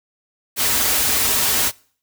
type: noise with comb filter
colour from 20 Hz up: white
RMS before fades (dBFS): -18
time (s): 0.56-1.72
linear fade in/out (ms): 50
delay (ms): 5.8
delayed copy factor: -0.55
effects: noise-tail reverb RT60 0.5 s tail -24 dB re dry